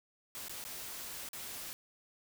white noise with dropouts, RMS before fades -44 dBFS, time 0.35-1.73 s, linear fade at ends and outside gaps 0 ms, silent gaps 0.483-0.495 / 0.64-0.65 / 1.288-1.332 s, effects none

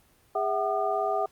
sine tone cluster, 409.1 / 657 / 754 / 1211 Hz, G#4 / E5 / F#5 / D#6, -26 / -6 / +32 / -47 cents, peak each -31 / -29 / -28 / -33 dBFS, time 0.35-1.26 s, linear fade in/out 5 ms, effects pink hiss -62 dBFS RMS until 1.31 s + Opus 32 kbps

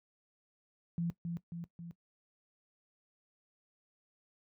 sine tone with echo, 170 Hz, F3, 46 cents flat, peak -31 dBFS, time 0.98-1.1 s, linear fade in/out 0 ms, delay 270 ms, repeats 3, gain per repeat -4 dB, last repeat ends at 1.91 s, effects noise-tail reverb RT60 0.1 s tail -17 dB re dry + high-pass 60 Hz 12 dB/octave

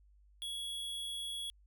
square tone, 3348 Hz, G#7, 13 cents sharp, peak -39 dBFS, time 0.42-1.5 s, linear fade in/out 0 ms, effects added 50 Hz sine -61 dBFS peak until 1.66 s

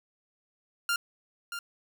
sawtooth tone with echo, 1396.9 Hz, F6, in tune, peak -22 dBFS, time 0.89-0.96 s, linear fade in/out 2 ms, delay 630 ms, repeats 1, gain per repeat -9 dB, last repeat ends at 1.59 s, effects none

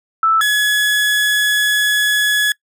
sine / 30% pulse tone pair in turn, 1318.5 / 1692.2 Hz, E6 / G#6, 0 / +32 cents, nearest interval major third, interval 432 cents, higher second, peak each -10 dBFS, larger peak neither, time 0.23-0.41 / 0.41-2.52 s, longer second, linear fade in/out 2 ms, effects noise-tail reverb RT60 0.1 s tail -24 dB re dry

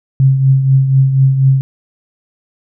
sine tone with tremolo, 134.2 Hz, C3, 44 cents sharp, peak -4 dBFS, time 0.2-1.61 s, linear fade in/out 0 ms, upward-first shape triangle, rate 4.1 Hz, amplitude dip 60%, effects none

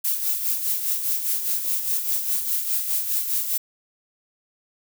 violet noise with tremolo, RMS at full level -22 dBFS, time 0.04-3.58 s, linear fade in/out 10 ms, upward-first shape sine, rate 4.9 Hz, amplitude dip 55%, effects none

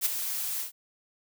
blue noise with ADSR envelope, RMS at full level -23 dBFS, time 0.01-0.72 s, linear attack 47 ms, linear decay 12 ms, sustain -9 dB, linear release 120 ms, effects none

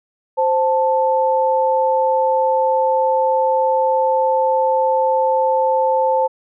sine tone pair together, 523.3 / 880 Hz, C5 / A5, 0 / 0 cents, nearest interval major sixth, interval 900 cents, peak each -16 dBFS, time 0.37-6.28 s, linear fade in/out 20 ms, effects none

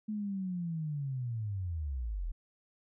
sine linear sweep, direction down, 216.5 to 36.71 Hz, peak -33 dBFS, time 0.08-2.32 s, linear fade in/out 10 ms, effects none

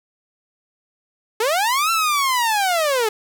sawtooth linear two-way sweep, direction up then down, 415.3 to 1356 to 415.3 Hz, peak -13 dBFS, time 1.4-3.09 s, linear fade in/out 5 ms, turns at 1.91 s, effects none

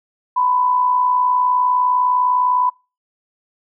sine tone with amplitude modulation, 997 Hz, B5, 16 cents sharp, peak -11 dBFS, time 0.36-2.7 s, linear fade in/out 10 ms, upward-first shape sine, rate 59.9 Hz, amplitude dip 50%, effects noise-tail reverb RT60 0.3 s tail -26 dB re dry

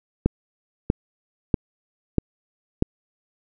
click train, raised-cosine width 3 ms, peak -4 dBFS, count 5, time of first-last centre 0.26-2.824 s, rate 1.56 Hz, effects none

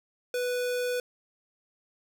square tone, 493.9 Hz, B4, in tune, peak -28 dBFS, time 0.34-1 s, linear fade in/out 2 ms, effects none

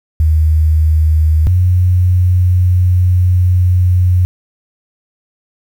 sine tone pair in turn, 78.3 / 90.42 Hz, D#2 / F#2, +11 / -39 cents, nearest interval major second, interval 250 cents, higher second, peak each -7 dBFS, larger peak neither, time 0.2-1.47 / 1.47-4.25 s, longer second, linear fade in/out 0 ms, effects 7-bit

